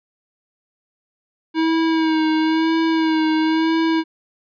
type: tone with vibrato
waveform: square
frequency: 320 Hz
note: D#4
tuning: 49 cents sharp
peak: -16 dBFS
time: 1.54-4.04 s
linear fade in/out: 50 ms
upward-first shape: sine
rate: 0.99 Hz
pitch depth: 31 cents each way
effects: resampled to 11025 Hz